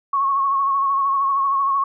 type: tone with vibrato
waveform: sine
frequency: 1099 Hz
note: C#6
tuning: 15 cents flat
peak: -16 dBFS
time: 0.13-1.84 s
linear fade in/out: 5 ms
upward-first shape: sine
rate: 13 Hz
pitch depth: 39 cents each way
effects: none